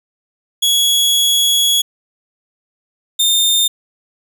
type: tone pair in turn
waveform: sawtooth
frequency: 3350 / 3629 Hz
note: G#7 / A#7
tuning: +14 / -47 cents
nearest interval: minor second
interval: 139 cents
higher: second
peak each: -8 dBFS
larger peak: neither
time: 0.62-1.82 / 3.19-3.68 s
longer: first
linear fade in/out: 10 ms
effects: none